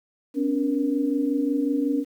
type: tone cluster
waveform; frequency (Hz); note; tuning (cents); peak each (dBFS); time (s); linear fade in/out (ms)
sine; 259.6 / 285.1 / 473.2; C4 / C#4 / A#4; -13 / +49 / +26; -27 / -22 / -31; 0.34-2.05; 50
effects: 9-bit